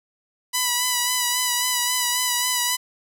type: tone with vibrato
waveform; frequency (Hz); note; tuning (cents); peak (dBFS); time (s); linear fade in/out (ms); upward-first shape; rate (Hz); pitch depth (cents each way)
5% pulse; 987.8; B5; 0; -8; 0.53-2.77; 20; sine; 3.7; 30
effects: none